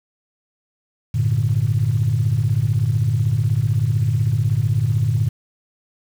sine chord, G minor, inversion none, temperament equal with one note detuned, 98 / 113.94 / 146.83 Hz, G2 / Bb2 / D3, 0 / -39 / 0 cents, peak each -21 / -17 / -21 dBFS, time 1.14-5.29 s, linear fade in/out 10 ms, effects tanh soft clip ceiling -8 dBFS + 7-bit

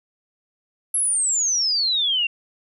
sine exponential sweep, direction down, 11270 to 2715 Hz, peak -18 dBFS, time 0.94-2.27 s, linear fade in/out 5 ms, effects none

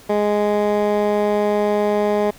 15% pulse tone with band-pass filter, 207.7 Hz, G#3, in tune, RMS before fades -18 dBFS, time 0.09-2.31 s, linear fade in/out 10 ms, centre 510 Hz, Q 0.8, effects pink hiss -45 dBFS RMS until 2.38 s

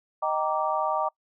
sine chord, Eb major seventh, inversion none, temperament just, 622.3 / 777.8 / 933.4 / 1166.7 Hz, Eb5 / G5 / Bb5 / D6, 0 / -14 / +2 / -12 cents, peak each -29 dBFS, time 0.22-1.09 s, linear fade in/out 10 ms, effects noise-tail reverb RT60 0.1 s tail -25 dB re dry

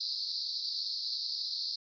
pink band-pass noise, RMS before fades -36 dBFS, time 0-1.76 s, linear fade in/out 10 ms, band 4100 to 5000 Hz, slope 96 dB/octave, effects none

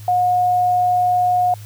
sine tone, 722 Hz, F#5, 43 cents flat, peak -13 dBFS, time 0.08-1.54 s, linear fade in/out 2 ms, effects added 105 Hz sine -33 dBFS peak until 1.65 s + white hiss -45 dBFS RMS until 1.65 s

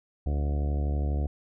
harmonic tone, 72.3 Hz, D2, 27 cents flat, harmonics 1 / 2 / 3 / 4 / 5 / 6 / 7 / 8 / 9 / 10, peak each -25 / -35 / -41 / -40 / -44 / -46 / -45 / -47 / -49 / -46 dBFS, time 0.26-1.27 s, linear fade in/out 5 ms, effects none

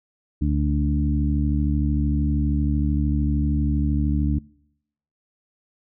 harmonic tone with a mistuned harmonic, 73 Hz, D2, 10 cents flat, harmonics 1 / 2 / 3 / 4, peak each -21 / -25 / -27 / -26 dBFS, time 0.41-4.39 s, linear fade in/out 10 ms, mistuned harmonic 1, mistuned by -19 cents, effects noise-tail reverb RT60 0.8 s tail -25 dB re dry

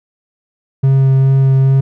triangle tone with vibrato, 134.4 Hz, C3, 47 cents sharp, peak -5 dBFS, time 0.83-1.81 s, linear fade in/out 10 ms, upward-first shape sine, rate 2.4 Hz, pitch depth 10 cents each way, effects none

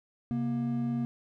triangle tone pair together, 133.54 / 236.7 Hz, C3 / A#3, +36 / +27 cents, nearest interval minor seventh, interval 991 cents, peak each -32 / -27 dBFS, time 0.31-1.05 s, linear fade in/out 0 ms, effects none

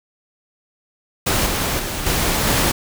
pink noise with level steps, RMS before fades -18 / -21 / -25 / -19 / -17 dBFS, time 1.26-2.72 s, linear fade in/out 10 ms, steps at 1.46 / 1.79 / 2.06 / 2.47 s, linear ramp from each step 5 ms, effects none

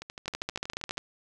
two click trains, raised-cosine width 0.2 ms, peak -14 / -22 dBFS, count 11 / 13, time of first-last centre 0.28-0.979 / 0.02-0.972 s, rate 14.3 / 12.6 Hz, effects none

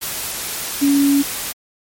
sine tone in noise, 281.4 Hz, C#4, 26 cents sharp, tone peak -11 dBFS, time 0.81-1.23 s, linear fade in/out 20 ms, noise white, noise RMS -25 dBFS, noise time 0.01-1.53 s, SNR +11 dB, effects MP3 64 kbps

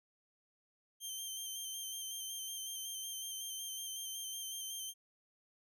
15% pulse tone with vibrato, 3139 Hz, G7, 2 cents sharp, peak -34 dBFS, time 1-4.94 s, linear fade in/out 50 ms, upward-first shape square, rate 5.4 Hz, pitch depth 22 cents each way, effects none

